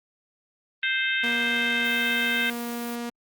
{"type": "harmonic tone", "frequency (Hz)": 523.3, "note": "C5", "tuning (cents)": 0, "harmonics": [3, 4, 5, 6, 7], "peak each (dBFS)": [-26, -28, -30, -32, -33], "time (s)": [0.83, 2.5], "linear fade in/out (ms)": 2}
{"type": "tone", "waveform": "sawtooth", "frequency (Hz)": 237.3, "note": "A#3", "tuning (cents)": 31, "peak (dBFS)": -26, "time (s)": [1.23, 3.1], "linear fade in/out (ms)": 10}
{"type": "noise", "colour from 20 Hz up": "violet", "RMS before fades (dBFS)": -41, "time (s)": [1.84, 2.96], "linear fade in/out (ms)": 10}
{"effects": ["Opus 32 kbps"]}